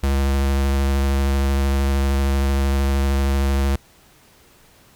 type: tone with vibrato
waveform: square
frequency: 68.6 Hz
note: C#2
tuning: 17 cents flat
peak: -17 dBFS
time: 0.03-3.76 s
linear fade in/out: 5 ms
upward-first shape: square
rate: 13 Hz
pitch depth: 12 cents each way
effects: pink hiss -52 dBFS RMS until 4.95 s